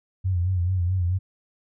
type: tone with vibrato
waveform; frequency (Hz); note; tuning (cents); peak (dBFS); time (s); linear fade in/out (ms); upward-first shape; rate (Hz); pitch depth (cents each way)
sine; 90.5; F#2; -38; -20; 0.24-1.19; 20; sine; 4.6; 77
effects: none